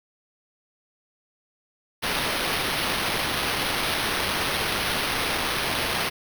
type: noise with sample-and-hold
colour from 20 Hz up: blue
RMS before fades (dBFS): -26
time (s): 2.02-6.1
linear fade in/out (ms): 20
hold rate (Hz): 7350
effects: none